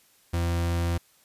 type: tone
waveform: 40% pulse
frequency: 85.5 Hz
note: F2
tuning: 36 cents flat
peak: -23 dBFS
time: 0.33-0.98 s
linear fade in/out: 10 ms
effects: white hiss -61 dBFS RMS until 1.24 s + resampled to 32000 Hz